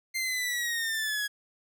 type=linear sweep; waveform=sawtooth; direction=down; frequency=2100 to 1657 Hz; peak=-25 dBFS; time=0.14-1.28 s; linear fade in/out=20 ms; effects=none